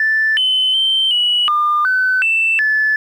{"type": "tone with pitch steps", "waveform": "sine", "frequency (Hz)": [1760, 3044, 3116, 2933, 1203, 1514, 2663, 1734], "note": ["A6", "F#7", "G7", "F#7", "D6", "F#6", "E7", "A6"], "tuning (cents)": [0, 48, -11, -16, 41, 39, 17, -26], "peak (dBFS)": -11, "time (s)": [0, 2.96], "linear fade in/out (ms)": 2, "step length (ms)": 370, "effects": ["tanh soft clip ceiling -7 dBFS", "8-bit"]}